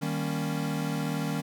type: chord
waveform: square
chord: Eb dominant seventh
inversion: none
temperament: equal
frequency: 155.56 / 196 / 233.1 / 277.2 Hz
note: Eb3 / G3 / Bb3 / Db4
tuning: 0 / 0 / 0 / 0 cents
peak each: -32 / -36 / -37 / -35 dBFS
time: 0.01-1.42 s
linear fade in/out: 20 ms
effects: none